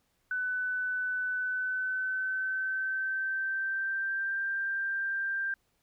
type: tone with pitch glide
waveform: sine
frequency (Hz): 1500 to 1582.8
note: F#6 to G6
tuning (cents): +23 to +16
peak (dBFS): -29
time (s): 0.31-5.54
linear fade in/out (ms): 2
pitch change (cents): +93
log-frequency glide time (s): 1.3-4.42
effects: pink hiss -74 dBFS RMS until 5.82 s